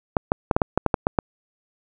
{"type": "clicks", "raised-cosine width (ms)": 1, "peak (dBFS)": -3, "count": 10, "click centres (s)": [0.168, 0.319, 0.512, 0.565, 0.618, 0.776, 0.863, 0.942, 1.069, 1.188], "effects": []}